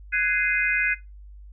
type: chord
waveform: sine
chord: Ab dominant seventh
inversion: third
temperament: just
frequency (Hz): 1495.1 / 1661.2 / 2077 / 2492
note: Gb6 / Ab6 / C7 / Eb7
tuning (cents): +18 / 0 / -13 / +2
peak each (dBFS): -26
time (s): 0.12-0.95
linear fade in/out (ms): 20
effects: noise-tail reverb RT60 0.2 s tail -17 dB re dry + added 50 Hz sine -41 dBFS peak until 1.52 s